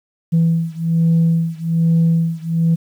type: beating tone pair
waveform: sine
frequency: 164.81 / 166.01 Hz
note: E3 / E3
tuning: 0 / +13 cents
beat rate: 1.2 Hz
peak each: -14 / -15 dBFS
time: 0.32-2.76 s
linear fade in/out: 20 ms
effects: tanh soft clip ceiling -8 dBFS + 8-bit